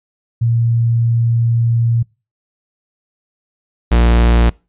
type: tone pair in turn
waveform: sine / 45% pulse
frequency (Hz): 116.54 / 58.46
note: A#2 / A#1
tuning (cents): 0 / +6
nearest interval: octave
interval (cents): 1194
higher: first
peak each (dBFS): -11 / -8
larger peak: second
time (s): 0.41-2.03 / 3.91-4.5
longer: first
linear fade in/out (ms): 10
effects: noise-tail reverb RT60 0.3 s tail -25 dB re dry + resampled to 8000 Hz